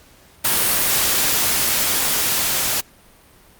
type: noise with level ramp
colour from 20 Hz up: white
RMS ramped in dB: -17 to -20 dBFS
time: 0.44-2.81 s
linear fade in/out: 10 ms
effects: pink hiss -50 dBFS RMS until 3.59 s + Opus 48 kbps